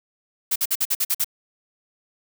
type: noise bursts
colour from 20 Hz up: blue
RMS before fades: -21 dBFS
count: 8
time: 0.51-1.245 s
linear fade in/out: 10 ms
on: 49 ms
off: 49 ms
effects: none